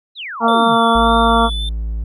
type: exponential sweep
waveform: sine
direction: down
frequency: 4173 to 108 Hz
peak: -25 dBFS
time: 0.15-0.78 s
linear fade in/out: 50 ms
type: harmonic tone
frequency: 230 Hz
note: A#3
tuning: 23 cents flat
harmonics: 1 / 2 / 3 / 4 / 5 / 6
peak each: -17 / -20 / -17 / -17 / -16 / -20 dBFS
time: 0.4-1.5 s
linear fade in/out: 50 ms
type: tone with vibrato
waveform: triangle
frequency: 3515 Hz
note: A7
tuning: 2 cents flat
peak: -22 dBFS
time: 0.48-1.69 s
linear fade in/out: 2 ms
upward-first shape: sine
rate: 1.8 Hz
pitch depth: 29 cents each way
type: tone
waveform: triangle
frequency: 55 Hz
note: A1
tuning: in tune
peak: -17 dBFS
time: 0.95-2.04 s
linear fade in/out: 5 ms
effects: none